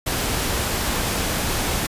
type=noise; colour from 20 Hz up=pink; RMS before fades=-23 dBFS; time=0.06-1.87 s; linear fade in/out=10 ms; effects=resampled to 32000 Hz